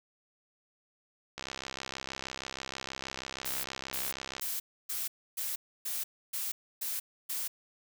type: click train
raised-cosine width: 0.2 ms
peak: -20 dBFS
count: 201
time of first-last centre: 1.38-4.397 s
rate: 66.3 Hz
type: noise bursts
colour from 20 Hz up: blue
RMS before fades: -35 dBFS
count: 9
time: 3.45-7.48 s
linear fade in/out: 10 ms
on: 190 ms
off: 290 ms
effects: none